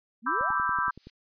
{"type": "exponential sweep", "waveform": "sine", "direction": "up", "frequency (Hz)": [206.5, 1541], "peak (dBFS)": -35, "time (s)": [0.22, 0.63], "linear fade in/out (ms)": 50}
{"type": "chord", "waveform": "sine", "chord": "E minor seventh", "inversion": "second", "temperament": "equal with one note detuned", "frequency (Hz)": [992.3, 1174.7, 1318.5, 1568], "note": ["B5", "D6", "E6", "G6"], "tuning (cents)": [8, 0, 0, 0], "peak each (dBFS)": -30, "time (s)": [0.26, 0.91], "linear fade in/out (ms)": 10}
{"type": "click train", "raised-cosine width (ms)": 3, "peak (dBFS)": -31, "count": 8, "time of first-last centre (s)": [0.41, 1.07], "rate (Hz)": 10.6}
{"type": "noise with exponential growth", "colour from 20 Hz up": "violet", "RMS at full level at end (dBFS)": -41, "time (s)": [0.68, 1.1], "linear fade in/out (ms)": 2, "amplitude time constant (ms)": 90}
{"effects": ["resampled to 11025 Hz"]}